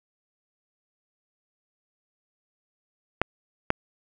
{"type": "clicks", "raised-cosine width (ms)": 0.5, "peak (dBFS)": -5, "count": 2, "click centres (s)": [3.216, 3.704], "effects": []}